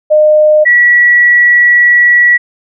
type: tone pair in turn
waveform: sine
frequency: 610 / 1936.6 Hz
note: D#5 / B6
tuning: -34 / -34 cents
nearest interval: octave + minor sixth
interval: 2000 cents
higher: second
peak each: -3 dBFS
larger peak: neither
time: 0.1-0.65 / 0.65-2.38 s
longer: second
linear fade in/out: 20 ms
effects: none